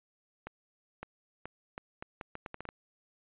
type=accelerating click train; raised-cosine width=0.5 ms; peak=-25 dBFS; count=12; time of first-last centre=0.47-2.689 s; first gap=560 ms; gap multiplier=0.76; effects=resampled to 8000 Hz